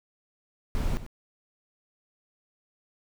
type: noise with echo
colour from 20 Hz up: brown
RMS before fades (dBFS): -27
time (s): 0.75-0.97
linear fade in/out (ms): 0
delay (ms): 94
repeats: 1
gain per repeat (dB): -12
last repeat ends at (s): 1.064
effects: none

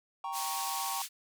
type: chord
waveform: triangle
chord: G diminished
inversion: none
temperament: equal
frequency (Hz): 784 / 932.3 / 1108.7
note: G5 / Bb5 / Db6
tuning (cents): 0 / 0 / 0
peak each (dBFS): -37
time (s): 0.24-1.02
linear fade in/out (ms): 2
type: band-pass noise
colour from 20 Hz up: white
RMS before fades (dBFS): -38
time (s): 0.32-1.09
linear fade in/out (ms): 50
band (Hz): 2400 to 12000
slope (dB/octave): 12
effects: none

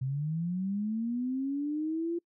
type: linear sweep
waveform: sine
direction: up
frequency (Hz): 127.3 to 345.3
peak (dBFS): -29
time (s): 0.01-2.19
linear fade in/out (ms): 10
effects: noise-tail reverb RT60 0.1 s tail -26 dB re dry

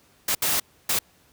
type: noise bursts at uneven times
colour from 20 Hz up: white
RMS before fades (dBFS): -23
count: 3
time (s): 0.28-0.35 / 0.42-0.6 / 0.89-0.99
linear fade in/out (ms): 5
effects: pink hiss -59 dBFS RMS until 1.32 s + high-pass 60 Hz 12 dB/octave

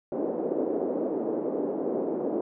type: band-pass noise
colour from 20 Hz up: white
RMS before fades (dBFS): -29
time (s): 0.12-2.41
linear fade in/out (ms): 2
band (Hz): 260 to 500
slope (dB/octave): 24
effects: none

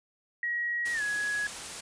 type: tone with pitch glide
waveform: sine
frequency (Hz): 1903 to 1675.9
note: A#6 to G#6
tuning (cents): +35 to +15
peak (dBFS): -28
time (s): 0.43-1.47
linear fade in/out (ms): 2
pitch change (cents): -220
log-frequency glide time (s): 0.93-1.02
type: noise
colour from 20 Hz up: white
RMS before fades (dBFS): -39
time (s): 0.85-1.81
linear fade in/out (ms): 10
effects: resampled to 22050 Hz

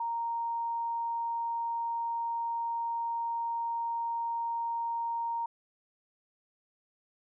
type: tone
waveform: sine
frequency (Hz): 930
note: A#5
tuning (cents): -4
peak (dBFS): -30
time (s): 0-5.46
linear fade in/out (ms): 5
effects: none

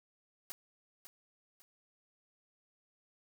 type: noise with echo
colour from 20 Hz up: white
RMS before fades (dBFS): -43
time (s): 0.5-0.52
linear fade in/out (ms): 0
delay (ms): 550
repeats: 2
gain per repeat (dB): -9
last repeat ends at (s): 1.62
effects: none

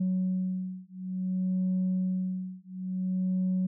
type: beating tone pair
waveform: sine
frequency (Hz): 185 / 185.57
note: F#3 / F#3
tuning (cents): 0 / +5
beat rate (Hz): 0.57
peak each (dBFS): -29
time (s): 0-3.67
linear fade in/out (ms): 10
effects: tanh soft clip ceiling -22 dBFS

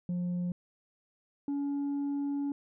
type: tone pair in turn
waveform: sine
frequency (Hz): 177.3 / 283.2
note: F3 / C#4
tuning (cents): +26 / +37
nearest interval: minor sixth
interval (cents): 811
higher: second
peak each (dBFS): -27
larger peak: neither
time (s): 0.09-0.52 / 1.48-2.52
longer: second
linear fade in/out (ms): 2
effects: tanh soft clip ceiling -29 dBFS

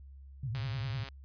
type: tone with vibrato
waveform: sine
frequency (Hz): 120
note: B2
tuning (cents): -49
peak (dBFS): -33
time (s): 0.43-1.04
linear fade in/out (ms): 5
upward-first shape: triangle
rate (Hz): 10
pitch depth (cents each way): 290
type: click train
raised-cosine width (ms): 0.2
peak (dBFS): -27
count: 74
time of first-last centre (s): 0.55-1.087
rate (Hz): 136
effects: added 68 Hz sine -48 dBFS peak until 1.24 s + resampled to 11025 Hz

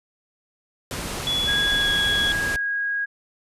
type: low-pass noise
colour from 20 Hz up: pink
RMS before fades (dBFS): -30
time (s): 0.91-2.56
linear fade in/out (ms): 0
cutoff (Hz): 12000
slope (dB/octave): 24
type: tone with pitch glide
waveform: sine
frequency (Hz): 3402 to 3359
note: G#7 to G#7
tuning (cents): +41 to +19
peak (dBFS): -21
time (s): 1.27-2.32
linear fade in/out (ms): 0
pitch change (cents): -22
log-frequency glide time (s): 1.75-1.9
type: tone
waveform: sine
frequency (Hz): 1643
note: G#6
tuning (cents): -19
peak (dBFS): -22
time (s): 1.47-3.06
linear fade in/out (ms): 20
effects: resampled to 32000 Hz

